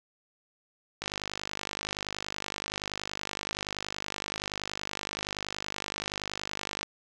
click train, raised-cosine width 0.2 ms, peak -15 dBFS, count 295, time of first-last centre 1.02-6.83 s, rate 50.6 Hz, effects none

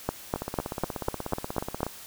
two click trains, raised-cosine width 1 ms, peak -11 / -17 dBFS, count 8 / 26, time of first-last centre 0.09-1.831 / 0.36-1.866 s, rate 4.02 / 16.6 Hz, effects white hiss -45 dBFS RMS until 2.06 s

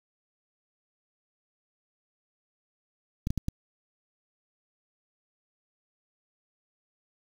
clicks, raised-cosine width 5 ms, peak -16 dBFS, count 4, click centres 3.271 / 3.305 / 3.377 / 3.484 s, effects 7-bit

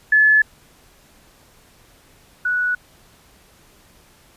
sine tone pair in turn, 1723 / 1472.6 Hz, A6 / F#6, -37 / -9 cents, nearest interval minor third, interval 272 cents, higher first, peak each -10 / -17 dBFS, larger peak first, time 0.12-0.42 / 2.45-2.75 s, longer neither, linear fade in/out 5 ms, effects pink hiss -52 dBFS RMS until 4.36 s + resampled to 32000 Hz

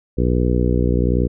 harmonic tone, 61 Hz, B1, 21 cents flat, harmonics 1 / 2 / 3 / 4 / 5 / 6 / 7 / 8, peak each -18 / -21 / -23 / -24 / -25 / -26 / -26 / -27 dBFS, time 0.17-1.28 s, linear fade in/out 20 ms, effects none

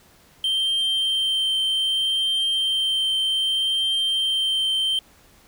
triangle tone with vibrato, 3136 Hz, G7, in tune, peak -18 dBFS, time 0.44-4.99 s, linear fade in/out 2 ms, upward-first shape triangle, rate 0.64 Hz, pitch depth 10 cents each way, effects pink hiss -54 dBFS RMS until 5.47 s

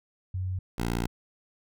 sine / 10% pulse tone pair in turn, 92.7 / 58.29 Hz, F#2 / A#1, +4 / +1 cents, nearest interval minor sixth, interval 803 cents, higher first, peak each -28 / -19 dBFS, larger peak second, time 0.34-0.59 / 0.78-1.07 s, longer second, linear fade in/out 5 ms, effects none

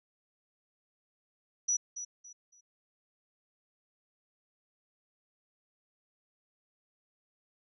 sine tone with echo, 5880 Hz, F#8, 12 cents flat, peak -26 dBFS, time 1.68-1.77 s, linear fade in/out 10 ms, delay 280 ms, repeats 3, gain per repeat -11 dB, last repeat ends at 2.61 s, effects none

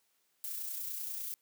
violet noise with amplitude modulation, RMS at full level -38 dBFS, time 0.44-1.34 s, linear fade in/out 0 ms, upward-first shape sine, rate 30.2 Hz, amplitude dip 35%, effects white hiss -75 dBFS RMS until 1.41 s + high-pass 150 Hz 12 dB/octave

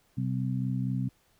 harmonic tone, 64.2 Hz, C2, 32 cents flat, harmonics 2 / 3 / 4, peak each -29 / -33 / -35 dBFS, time 0.17-1.09 s, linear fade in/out 10 ms, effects pink hiss -67 dBFS RMS until 1.39 s

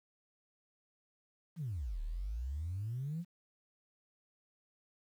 sine exponential two-way sweep, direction down then up, 180.6 to 35.85 to 180.6 Hz, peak -35 dBFS, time 1.56-3.25 s, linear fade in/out 50 ms, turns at 2.01 s, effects tanh soft clip ceiling -32 dBFS + 11-bit

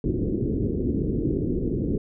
white low-pass noise, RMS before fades -25 dBFS, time 0.04-1.98 s, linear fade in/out 2 ms, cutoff 410 Hz, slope 48 dB/octave, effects none

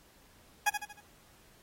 20% pulse tone with echo, 830.6 Hz, G#5, in tune, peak -19 dBFS, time 0.66-0.7 s, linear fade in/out 10 ms, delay 77 ms, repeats 4, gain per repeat -7 dB, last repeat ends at 1.008 s, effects pink hiss -62 dBFS RMS until 1.62 s + AAC 48 kbps

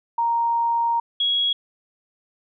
sine tone pair in turn, 932.3 / 3322 Hz, A#5 / G#7, 0 / 0 cents, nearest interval octave + minor seventh, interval 2200 cents, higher second, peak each -18 dBFS, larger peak neither, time 0.18-1 / 1.2-1.53 s, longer first, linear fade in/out 5 ms, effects none

